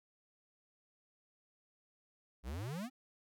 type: exponential sweep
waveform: square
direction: up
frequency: 55 to 272.8 Hz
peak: -40 dBFS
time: 2.43-2.9 s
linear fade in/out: 50 ms
effects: none